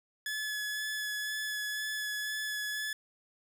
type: tone with vibrato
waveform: sawtooth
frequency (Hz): 1710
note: A6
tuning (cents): -50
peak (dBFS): -30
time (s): 0.26-2.93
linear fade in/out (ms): 2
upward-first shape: sine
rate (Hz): 2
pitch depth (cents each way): 12
effects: none

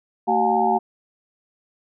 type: tone cluster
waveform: sine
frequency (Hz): 222.8 / 379.9 / 718 / 822 / 899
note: A3 / F#4 / F5 / G#5 / A5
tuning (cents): +22 / +46 / +48 / -18 / +37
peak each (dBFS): -26 / -24 / -20 / -22 / -24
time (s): 0.27-0.79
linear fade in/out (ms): 20
effects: none

